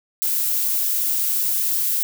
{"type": "noise", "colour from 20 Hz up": "violet", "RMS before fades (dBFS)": -21, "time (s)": [0.22, 2.03], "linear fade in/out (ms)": 0, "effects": []}